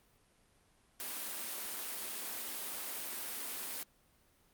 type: high-pass noise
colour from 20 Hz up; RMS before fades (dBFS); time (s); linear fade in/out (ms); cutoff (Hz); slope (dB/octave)
white; -41; 1-3.83; 0; 200; 96
effects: pink hiss -69 dBFS RMS until 4.53 s + Opus 32 kbps